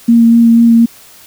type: tone with vibrato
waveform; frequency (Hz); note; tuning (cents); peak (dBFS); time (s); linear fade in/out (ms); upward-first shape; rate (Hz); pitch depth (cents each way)
sine; 231.8; A#3; -10; -3; 0.08-0.86; 10; sine; 4.1; 13
effects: white hiss -39 dBFS RMS until 1.26 s